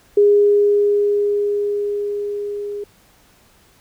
sine tone with level ramp, 410 Hz, G#4, 22 cents flat, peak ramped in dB -8 to -24 dBFS, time 0.17-2.84 s, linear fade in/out 5 ms, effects pink hiss -53 dBFS RMS until 3.8 s

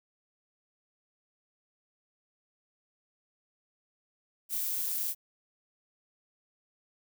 violet noise with amplitude modulation, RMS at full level -30 dBFS, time 4.49-5.15 s, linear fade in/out 50 ms, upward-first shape sine, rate 171 Hz, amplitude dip 55%, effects none

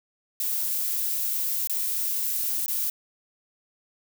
violet noise with dropouts, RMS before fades -27 dBFS, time 0.4-2.9 s, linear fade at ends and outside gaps 1 ms, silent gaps 1.673-1.696 / 2.661-2.681 s, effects none

